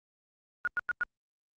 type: tone bursts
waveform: sine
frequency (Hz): 1440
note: F#6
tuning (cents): -47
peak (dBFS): -26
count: 4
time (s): 0.65-1.034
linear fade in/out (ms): 0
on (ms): 24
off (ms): 96
effects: Opus 32 kbps